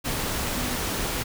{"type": "tone in noise", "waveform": "sine", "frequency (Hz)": 246.9, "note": "B3", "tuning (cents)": 0, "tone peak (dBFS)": -32, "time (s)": [0.55, 0.77], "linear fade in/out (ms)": 20, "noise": "pink", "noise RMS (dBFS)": -28, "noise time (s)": [0.04, 1.24], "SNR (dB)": -7, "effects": []}